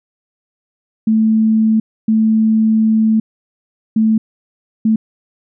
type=tone bursts at uneven times; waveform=sine; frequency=220 Hz; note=A3; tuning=in tune; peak=-9 dBFS; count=4; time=1.07-1.8 / 2.08-3.2 / 3.96-4.18 / 4.85-4.96 s; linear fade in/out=5 ms; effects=none